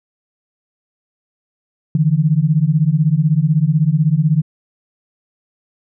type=beating tone pair; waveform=sine; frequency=146.83 / 162.83 Hz; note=D3 / E3; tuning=0 / -21 cents; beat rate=16 Hz; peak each=-14 dBFS; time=1.95-4.42 s; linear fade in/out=2 ms; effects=none